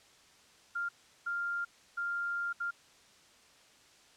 sine tone bursts at uneven times, 1396.9 Hz, F6, in tune, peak -32 dBFS, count 4, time 0.75-0.89 / 1.26-1.65 / 1.97-2.53 / 2.6-2.71 s, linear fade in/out 10 ms, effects white hiss -61 dBFS RMS until 4.16 s + low-pass 7000 Hz 12 dB/octave

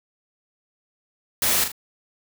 white noise with echo, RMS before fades -21 dBFS, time 1.42-1.64 s, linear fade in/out 2 ms, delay 39 ms, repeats 2, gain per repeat -7 dB, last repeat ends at 1.718 s, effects none

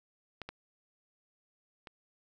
clicks, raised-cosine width 0.3 ms, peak -24 / -25 / -30 dBFS, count 3, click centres 0.417 / 0.49 / 1.872 s, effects none

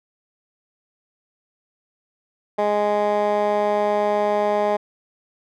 15% pulse tone with band-pass filter, 207.7 Hz, G#3, in tune, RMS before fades -20 dBFS, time 2.58-4.77 s, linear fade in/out 10 ms, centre 720 Hz, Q 1.5, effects none

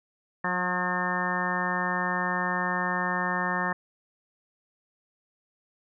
harmonic tone, 180 Hz, F#3, 47 cents flat, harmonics 1 / 2 / 3 / 4 / 5 / 6 / 7 / 8 / 9 / 10, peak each -33 / -39 / -38 / -36 / -34 / -32 / -36 / -42 / -36 / -30 dBFS, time 0.44-3.73 s, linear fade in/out 5 ms, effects none

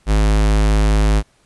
square tone, 52.4 Hz, G#1, 16 cents sharp, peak -12 dBFS, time 0.06-1.23 s, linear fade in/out 50 ms, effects pink hiss -57 dBFS RMS until 1.45 s + resampled to 24000 Hz

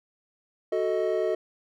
triangle chord, D# diminished, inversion first, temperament equal with one note detuned, 370 / 440 / 627.7 Hz, F#4 / A4 / D#5, 0 / 0 / +15 cents, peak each -26 dBFS, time 0.72-1.35 s, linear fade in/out 5 ms, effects none

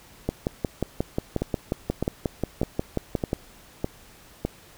two click trains, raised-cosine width 2 ms, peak -10 / -11 dBFS, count 18 / 6, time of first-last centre 0.29-3.331 / 1.42-4.45 s, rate 5.59 / 1.65 Hz, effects pink hiss -51 dBFS RMS until 4.77 s

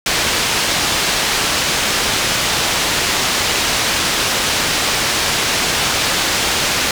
white low-pass noise, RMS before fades -17 dBFS, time 0.06-6.91 s, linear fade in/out 2 ms, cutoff 5300 Hz, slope 12 dB/octave, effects none

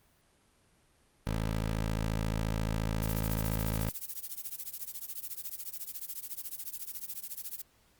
15% pulse tone, 54.3 Hz, A1, 22 cents flat, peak -24 dBFS, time 1.27-3.89 s, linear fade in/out 0 ms
violet noise with tremolo, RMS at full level -36 dBFS, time 3.02-7.62 s, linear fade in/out 10 ms, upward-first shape triangle, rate 14 Hz, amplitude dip 100%
effects pink hiss -67 dBFS RMS until 7.99 s + Opus 32 kbps

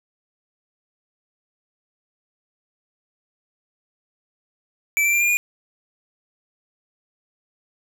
square tone with pitch steps, 2320 / 2348 / 2377 / 2406 / 2435 Hz, D7 / D7 / D7 / D7 / D#7, -22 / -1 / +20 / +41 / -38 cents, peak -17 dBFS, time 4.97-5.37 s, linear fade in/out 0 ms, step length 80 ms, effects none

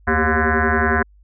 sine tone with frequency modulation, 712 Hz, F5, 33 cents sharp, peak -14 dBFS, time 0.07-1.03 s, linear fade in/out 10 ms, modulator 157 Hz, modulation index 6.9, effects added 50 Hz sine -47 dBFS peak until 1.23 s

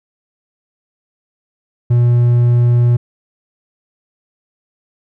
triangle tone, 120.5 Hz, B2, 42 cents flat, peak -6 dBFS, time 1.9-2.97 s, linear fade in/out 10 ms, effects none

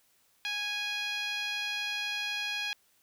10% pulse tone with band-pass filter, 828 Hz, G#5, 5 cents flat, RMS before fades -34 dBFS, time 0.45-2.73 s, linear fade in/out 0 ms, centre 2700 Hz, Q 1.3, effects white hiss -68 dBFS RMS until 3.02 s

